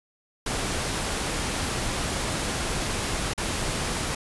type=noise with dropouts; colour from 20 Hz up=pink; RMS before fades=-28 dBFS; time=0.46-4.15 s; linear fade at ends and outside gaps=5 ms; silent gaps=3.336-3.377 s; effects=resampled to 24000 Hz